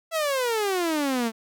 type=exponential sweep; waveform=sawtooth; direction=down; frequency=670 to 219.2 Hz; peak=-19 dBFS; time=0.11-1.32 s; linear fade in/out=50 ms; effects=none